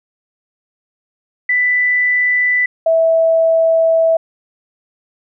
sine tone pair in turn, 1986 / 653.8 Hz, B6 / E5, +9 / -14 cents, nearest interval octave + perfect fifth, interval 1923 cents, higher first, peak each -11 / -9 dBFS, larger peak second, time 1.49-2.66 / 2.86-4.17 s, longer second, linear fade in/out 5 ms, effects none

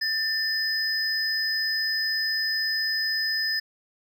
triangle tone pair together, 1782 / 5040 Hz, A6 / D#8, +22 / +21 cents, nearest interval octave + tritone, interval 1799 cents, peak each -25 dBFS, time 0.01-3.6 s, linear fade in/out 10 ms, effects none

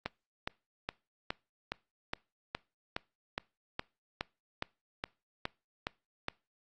click train, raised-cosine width 0.3 ms, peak -17 dBFS, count 16, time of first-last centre 0.06-6.284 s, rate 2.41 Hz, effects noise-tail reverb RT60 0.3 s tail -24 dB re dry + Opus 24 kbps

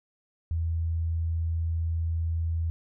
sine tone, 82.41 Hz, E2, in tune, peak -25 dBFS, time 0.51-2.7 s, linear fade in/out 0 ms, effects none

